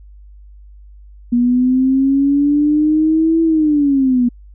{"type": "linear two-way sweep", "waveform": "sine", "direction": "up then down", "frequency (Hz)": [239, 329.6, 239], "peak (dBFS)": -10, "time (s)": [1.32, 4.29], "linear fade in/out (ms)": 10, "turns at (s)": 3.42, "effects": ["added 50 Hz sine -37 dBFS peak until 4.54 s"]}